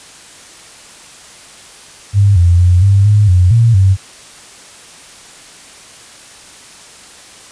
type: tone with pitch steps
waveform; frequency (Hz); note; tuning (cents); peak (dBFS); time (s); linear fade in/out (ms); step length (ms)
sine; 100.3 / 86.9 / 89.2 / 98.8 / 104.2 / 90.3 / 115.7 / 95.7; G2 / F2 / F2 / G2 / G#2 / F#2 / A#2 / G2; +40 / -8 / +37 / +14 / +6 / -42 / -13 / -41; -5; 2.13-3.97; 50; 230
effects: white hiss -37 dBFS RMS until 7.51 s + resampled to 22050 Hz